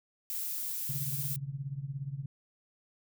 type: noise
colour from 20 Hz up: violet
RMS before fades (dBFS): -36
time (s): 0.3-1.36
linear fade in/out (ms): 0
type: tone with tremolo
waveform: sine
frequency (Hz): 138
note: C#3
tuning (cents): -7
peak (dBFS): -31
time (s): 0.89-2.26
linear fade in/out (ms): 5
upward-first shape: triangle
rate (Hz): 17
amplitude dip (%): 90
effects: none